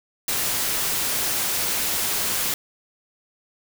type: noise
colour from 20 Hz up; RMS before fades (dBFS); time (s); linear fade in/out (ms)
white; -24; 0.28-2.54; 2
effects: none